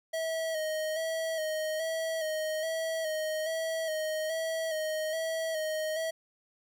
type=tone with vibrato; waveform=square; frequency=636 Hz; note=D#5; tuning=38 cents sharp; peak=-31 dBFS; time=0.13-6.11 s; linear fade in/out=10 ms; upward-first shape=square; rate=1.2 Hz; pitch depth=33 cents each way; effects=10-bit